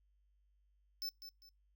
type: tone with echo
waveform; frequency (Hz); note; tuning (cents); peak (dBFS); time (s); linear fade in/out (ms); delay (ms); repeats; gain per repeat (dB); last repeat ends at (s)
square; 5274; E8; 0; -39; 1.02-1.09; 0; 200; 2; -10; 1.49
effects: noise-tail reverb RT60 0.2 s tail -24 dB re dry + added 50 Hz sine -70 dBFS peak until 1.75 s